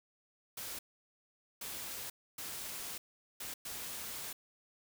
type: noise bursts at uneven times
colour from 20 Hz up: white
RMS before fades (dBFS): -43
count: 5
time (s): 0.57-0.79 / 1.61-2.1 / 2.38-2.98 / 3.4-3.54 / 3.65-4.33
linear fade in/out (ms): 5
effects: none